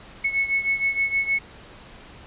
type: beating tone pair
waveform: sine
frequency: 2198 / 2204.4 Hz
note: C#7 / C#7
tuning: -15 / -10 cents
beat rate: 6.4 Hz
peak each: -22 / -26 dBFS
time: 0.24-1.39 s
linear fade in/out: 10 ms
effects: pink hiss -45 dBFS RMS until 2.26 s + resampled to 8000 Hz